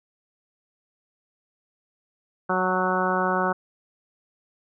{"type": "harmonic tone with a mistuned harmonic", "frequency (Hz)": 185, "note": "F#3", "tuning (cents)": 0, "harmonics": [1, 2, 3, 4, 5, 6, 7, 8], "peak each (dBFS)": [-29, -29, -29, -29, -29, -29, -29, -29], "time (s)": [2.49, 3.53], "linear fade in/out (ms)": 10, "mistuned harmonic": 5, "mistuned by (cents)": -22, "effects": []}